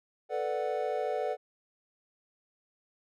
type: chord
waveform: triangle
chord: B minor seventh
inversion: third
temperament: equal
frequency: 440 / 493.9 / 587.3 / 740 Hz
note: A4 / B4 / D5 / F#5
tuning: 0 / 0 / 0 / 0 cents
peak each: -33 dBFS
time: 0.29-1.37 s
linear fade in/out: 50 ms
effects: none